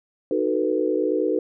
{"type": "chord", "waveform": "sine", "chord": "B dominant seventh", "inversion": "first", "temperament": "just", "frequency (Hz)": [308.7, 370.4, 444.5, 493.9], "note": ["D#4", "F#4", "A4", "B4"], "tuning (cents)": [-14, 2, 18, 0], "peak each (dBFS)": -25, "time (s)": [0.31, 1.39], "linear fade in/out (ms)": 2, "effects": []}